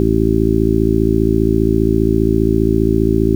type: harmonic tone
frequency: 55 Hz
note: A1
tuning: in tune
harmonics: 1 / 2 / 3 / 4 / 5 / 6 / 7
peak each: -19 / -19 / -22 / -19 / -20 / -17 / -17 dBFS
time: 0-3.35 s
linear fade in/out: 0 ms
effects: 7-bit